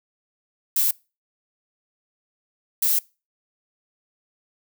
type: noise bursts at uneven times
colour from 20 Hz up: violet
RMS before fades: -20 dBFS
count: 2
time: 0.76-0.91 / 2.82-2.99 s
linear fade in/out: 5 ms
effects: noise-tail reverb RT60 0.3 s tail -24 dB re dry